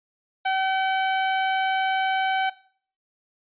sawtooth tone, 764 Hz, G5, 45 cents flat, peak -17 dBFS, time 0.45-2.5 s, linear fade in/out 10 ms, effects noise-tail reverb RT60 0.5 s tail -18 dB re dry + resampled to 8000 Hz

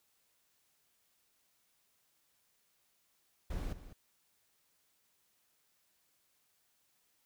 brown noise with echo, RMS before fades -38 dBFS, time 3.5-3.73 s, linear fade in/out 5 ms, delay 200 ms, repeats 1, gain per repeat -13 dB, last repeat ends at 3.93 s, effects white hiss -75 dBFS RMS until 7.25 s

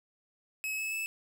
45% pulse tone with pitch steps, 2569 / 2594 / 2620 Hz, E7 / E7 / E7, -45 / -28 / -11 cents, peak -32 dBFS, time 0.64-1.06 s, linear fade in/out 0 ms, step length 140 ms, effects none

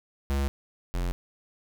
square tone pair in turn, 69.3 / 44.05 Hz, C#2 / F1, 0 / +16 cents, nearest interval minor sixth, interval 784 cents, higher first, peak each -25 / -27 dBFS, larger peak first, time 0.3-0.48 / 0.94-1.12 s, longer neither, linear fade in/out 0 ms, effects none

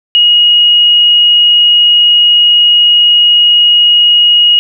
sine tone, 2886 Hz, F#7, 44 cents flat, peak -3 dBFS, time 0.15-4.59 s, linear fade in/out 0 ms, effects none

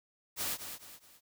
white noise with echo, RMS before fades -35 dBFS, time 0.36-0.58 s, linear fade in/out 50 ms, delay 210 ms, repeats 3, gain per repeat -8 dB, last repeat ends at 1.21 s, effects none

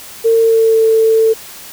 sine tone with pitch glide, 454.6 to 445.5 Hz, A#4 to A4, -43 to +22 cents, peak -7 dBFS, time 0.24-1.34 s, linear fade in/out 20 ms, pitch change -35 cents, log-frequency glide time 0.36-0.83 s, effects white hiss -33 dBFS RMS until 1.72 s

